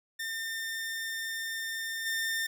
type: tone with level steps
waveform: sawtooth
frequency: 1806 Hz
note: A6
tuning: 45 cents sharp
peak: -30 / -26 dBFS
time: 0.19-2.47 s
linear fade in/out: 10 ms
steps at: 2.05 s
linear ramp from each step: 20 ms
effects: none